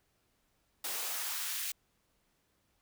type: noise with high-pass filter sweep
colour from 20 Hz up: white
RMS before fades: -37 dBFS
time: 0.84-1.72 s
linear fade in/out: 5 ms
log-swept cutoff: 390 to 2200 Hz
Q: 0.95
effects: pink hiss -75 dBFS RMS until 2.81 s